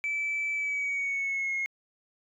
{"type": "tone with pitch glide", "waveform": "sine", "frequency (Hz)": [2314, 2159], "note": ["D7", "C#7"], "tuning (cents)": [-26, -46], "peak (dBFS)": -26, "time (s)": [0.04, 1.66], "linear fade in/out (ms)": 0, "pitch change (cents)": -120, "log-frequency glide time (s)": [0.53, 1.54], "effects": ["tanh soft clip ceiling -25 dBFS"]}